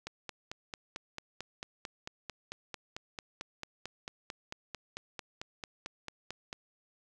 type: click train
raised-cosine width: 0.2 ms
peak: -22 dBFS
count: 30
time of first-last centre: 0.07-6.529 s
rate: 4.49 Hz
effects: none